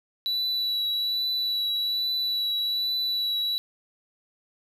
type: tone with vibrato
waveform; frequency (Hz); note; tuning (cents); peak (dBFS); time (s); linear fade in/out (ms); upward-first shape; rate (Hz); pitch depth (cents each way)
triangle; 3942; B7; -4; -23; 0.26-3.58; 0; triangle; 1.2; 19
effects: none